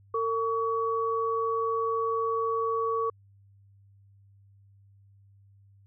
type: tone pair together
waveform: sine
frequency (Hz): 454 / 1130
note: A#4 / C#6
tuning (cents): -46 / +33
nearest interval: octave + major third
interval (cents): 1579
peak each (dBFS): -28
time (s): 0.14-3.1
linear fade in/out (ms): 5
effects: added 99 Hz sine -55 dBFS peak until 5.86 s